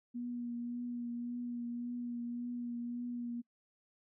sine tone with vibrato, 240.4 Hz, B3, 46 cents flat, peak -37 dBFS, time 0.14-3.42 s, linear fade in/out 20 ms, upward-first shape triangle, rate 1.8 Hz, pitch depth 22 cents each way, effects noise-tail reverb RT60 0.1 s tail -25 dB re dry

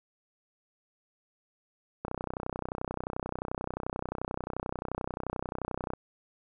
click train, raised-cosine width 1 ms, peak -19 dBFS, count 123, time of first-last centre 2.05-5.935 s, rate 31.4 Hz, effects none

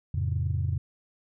sine chord, F augmented, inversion none, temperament just, 87.31 / 109.13 / 136.42 Hz, F2 / A2 / C#3, 0 / -14 / -27 cents, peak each -27 / -30 / -30 dBFS, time 0.14-0.78 s, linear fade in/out 5 ms, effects tanh soft clip ceiling -17 dBFS

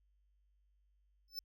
square tone with exponential growth, 5274 Hz, E8, in tune, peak -36 dBFS, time 1.28-1.39 s, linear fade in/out 1 ms, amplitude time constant 23 ms, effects added 50 Hz sine -70 dBFS peak until 1.44 s

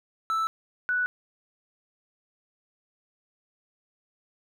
triangle / sine tone pair in turn, 1318.5 / 1480 Hz, E6 / F#6, 0 / 0 cents, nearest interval major second, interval 200 cents, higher second, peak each -22 / -23 dBFS, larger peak first, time 0.3-0.47 / 0.89-1.06 s, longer neither, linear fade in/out 0 ms, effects none

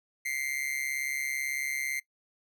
45% pulse tone with amplitude modulation, 2093 Hz, C7, in tune, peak -27 dBFS, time 0.25-2 s, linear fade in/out 10 ms, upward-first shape sine, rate 138 Hz, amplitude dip 80%, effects noise-tail reverb RT60 0.1 s tail -20 dB re dry

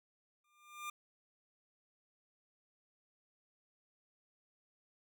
25% pulse tone with exponential growth, 1200 Hz, D6, 37 cents sharp, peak -35 dBFS, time 0.44-0.9 s, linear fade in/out 5 ms, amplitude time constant 100 ms, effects none

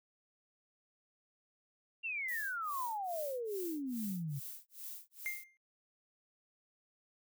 sine exponential sweep, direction down, 2794 to 133.4 Hz, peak -36 dBFS, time 2.03-4.4 s, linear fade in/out 20 ms
violet noise with tremolo, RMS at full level -45 dBFS, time 2.28-5.44 s, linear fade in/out 5 ms, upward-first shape sine, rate 2.4 Hz, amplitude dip 100%
triangle tone with exponential decay, 2108 Hz, C7, 12 cents sharp, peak -32 dBFS, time 5.26-5.57 s, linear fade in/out 0 ms, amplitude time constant 66 ms
effects noise-tail reverb RT60 0.1 s tail -22 dB re dry

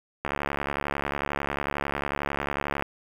click train, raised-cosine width 0.5 ms, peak -12 dBFS, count 184, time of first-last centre 0.25-2.824 s, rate 71.1 Hz, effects 7-bit

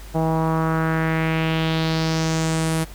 sawtooth tone with low-pass filter sweep, 160.9 Hz, E3, 42 cents flat, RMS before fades -21 dBFS, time 0.14-2.85 s, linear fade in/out 20 ms, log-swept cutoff 750 to 11000 Hz, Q 2.6, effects added 50 Hz sine -36 dBFS peak until 2.94 s + pink hiss -44 dBFS RMS until 2.94 s

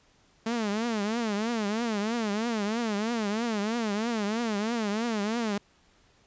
sawtooth tone with vibrato, 219.4 Hz, A3, 5 cents flat, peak -23 dBFS, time 0.46-5.58 s, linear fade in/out 5 ms, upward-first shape triangle, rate 3.1 Hz, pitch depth 180 cents each way, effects pink hiss -63 dBFS RMS until 6.26 s + resampled to 16000 Hz

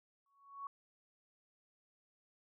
sine tone with exponential growth, 1114 Hz, C#6, 8 cents sharp, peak -39 dBFS, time 0.26-0.67 s, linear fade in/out 2 ms, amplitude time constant 88 ms, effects none

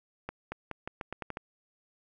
accelerating click train, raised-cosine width 0.5 ms, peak -21 dBFS, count 9, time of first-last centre 0.29-1.371 s, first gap 230 ms, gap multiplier 0.84, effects none

